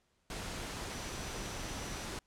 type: tone in noise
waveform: sine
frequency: 5910 Hz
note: F#8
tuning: 3 cents flat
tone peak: -52 dBFS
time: 0.91-2.05 s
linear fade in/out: 2 ms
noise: pink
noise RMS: -41 dBFS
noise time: 0.3-2.19 s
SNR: -14 dB
effects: pink hiss -75 dBFS RMS until 2.26 s + low-pass 9000 Hz 12 dB/octave